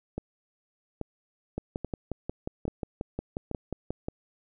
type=two click trains; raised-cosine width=2 ms; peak=-18 / -19 dBFS; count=15 / 5; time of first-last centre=1.58-4.084 / 0.18-3.513 s; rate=5.59 / 1.2 Hz; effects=none